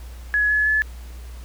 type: tone with pitch steps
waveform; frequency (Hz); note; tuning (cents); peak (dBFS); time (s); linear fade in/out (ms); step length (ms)
sine; 1688 / 1705.6 / 1723.5; G#6 / G#6 / A6; +28 / +46 / -36; -16; 0.34-0.82; 0; 160
effects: added 60 Hz sine -34 dBFS peak until 1.44 s + pink hiss -48 dBFS RMS until 1.44 s